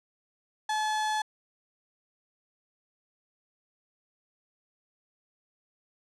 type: tone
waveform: 35% pulse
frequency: 859 Hz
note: A5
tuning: 42 cents flat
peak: -25 dBFS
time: 0.69-1.22 s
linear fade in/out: 5 ms
effects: low-pass 8000 Hz 12 dB/octave